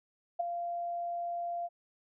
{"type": "tone with ADSR envelope", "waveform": "sine", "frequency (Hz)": 692, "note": "F5", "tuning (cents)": -16, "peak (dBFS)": -25, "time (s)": [0.39, 1.69], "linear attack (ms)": 13, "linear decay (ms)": 10, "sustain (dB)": -8, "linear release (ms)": 37, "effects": []}